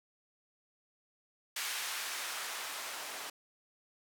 blue noise with band-pass filter sweep, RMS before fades -40 dBFS, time 1.56-3.3 s, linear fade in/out 5 ms, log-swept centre 1600 to 670 Hz, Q 0.77, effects none

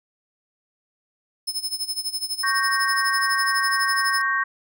sawtooth tone with tremolo, 5210 Hz, E8, 21 cents flat, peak -20 dBFS, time 1.47-4.22 s, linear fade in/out 10 ms, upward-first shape sine, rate 12 Hz, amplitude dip 85%
sine chord, G diminished, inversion second, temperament equal, 1108.7 / 1568 / 1864.7 Hz, Db6 / G6 / Bb6, 0 / 0 / 0 cents, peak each -24 dBFS, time 2.43-4.44 s, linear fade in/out 10 ms
effects none

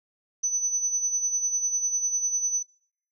sine tone with tremolo, 6000 Hz, F#8, 23 cents sharp, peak -21 dBFS, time 0.43-2.63 s, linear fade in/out 10 ms, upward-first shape sine, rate 10 Hz, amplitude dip 60%, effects noise-tail reverb RT60 0.6 s tail -24 dB re dry

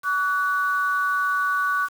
sine tone pair together, 1140.4 / 1480 Hz, C#6 / F#6, +49 / 0 cents, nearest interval perfect fourth, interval 451 cents, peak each -22 / -22 dBFS, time 0.03-1.89 s, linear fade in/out 50 ms, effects tanh soft clip ceiling -12 dBFS + 7-bit

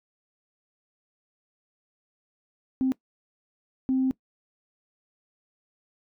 sine tone bursts at uneven times, 261.6 Hz, C4, in tune, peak -20 dBFS, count 2, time 2.81-2.92 / 3.89-4.11 s, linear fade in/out 0 ms, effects noise-tail reverb RT60 0.1 s tail -21 dB re dry + tanh soft clip ceiling -16 dBFS

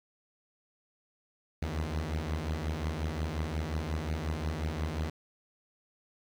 sawtooth beating tone pair, 74.8 / 80.4 Hz, D2 / E2, +32 / -43 cents, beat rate 5.6 Hz, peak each -31 / -30 dBFS, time 1.62-5.1 s, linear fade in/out 5 ms, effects low-pass 6000 Hz 12 dB/octave + 9-bit

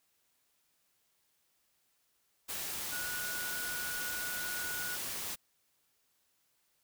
sine tone in noise, 1461 Hz, F#6, 22 cents flat, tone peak -39 dBFS, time 2.91-4.97 s, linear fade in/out 20 ms, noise white, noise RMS -39 dBFS, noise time 2.48-5.36 s, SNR -3 dB, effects white hiss -75 dBFS RMS until 6.83 s

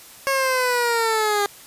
15% pulse linear sweep, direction down, 548 to 402.7 Hz, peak -12 dBFS, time 0.27-1.46 s, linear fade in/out 0 ms, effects white hiss -44 dBFS RMS until 1.66 s + resampled to 32000 Hz

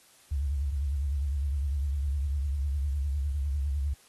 sine tone with vibrato, 70.4 Hz, C#2, 27 cents sharp, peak -26 dBFS, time 0.31-3.94 s, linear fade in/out 10 ms, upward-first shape triangle, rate 9.9 Hz, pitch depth 130 cents each way, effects white hiss -59 dBFS RMS until 4.08 s + AAC 32 kbps

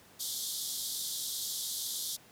pink band-pass noise, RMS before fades -37 dBFS, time 0.19-2.17 s, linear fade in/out 20 ms, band 3300 to 15000 Hz, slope 96 dB/octave, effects pink hiss -58 dBFS RMS until 2.31 s + high-pass 100 Hz 12 dB/octave

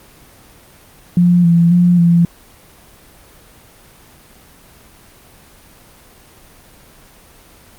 sine tone with pitch steps, 175.8 / 169.7 / 176.1 / 170.8 Hz, F3 / F3 / F3 / F3, +12 / -49 / +15 / -38 cents, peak -7 dBFS, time 1.17-2.25 s, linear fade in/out 2 ms, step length 270 ms, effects pink hiss -44 dBFS RMS until 7.78 s + Opus 24 kbps

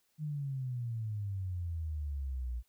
sine exponential sweep, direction down, 155.4 to 58.2 Hz, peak -34 dBFS, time 0.18-2.63 s, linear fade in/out 50 ms, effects white hiss -75 dBFS RMS until 2.68 s

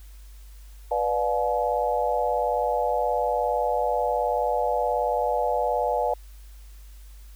sine chord, B diminished seventh, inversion none, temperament just, 493.9 / 592.7 / 711.2 / 853.4 Hz, B4 / D5 / F5 / Ab5, 0 / +16 / +31 / +47 cents, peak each -27 dBFS, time 0.91-6.14 s, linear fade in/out 5 ms, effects added 50 Hz sine -42 dBFS peak until 7.35 s + white hiss -57 dBFS RMS until 7.35 s

